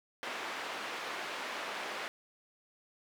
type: band-pass noise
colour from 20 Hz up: white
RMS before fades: -40 dBFS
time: 0.23-2.08 s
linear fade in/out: 0 ms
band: 370 to 2200 Hz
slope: 12 dB/octave
effects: none